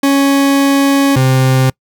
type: tone pair in turn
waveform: 40% pulse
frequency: 277.2 / 130.82 Hz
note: C#4 / C3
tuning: 0 / 0 cents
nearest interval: octave + minor second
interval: 1300 cents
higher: first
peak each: -7 dBFS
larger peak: neither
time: 0.03-1.16 / 1.16-1.7 s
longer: first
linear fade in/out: 5 ms
effects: noise-tail reverb RT60 0.1 s tail -26 dB re dry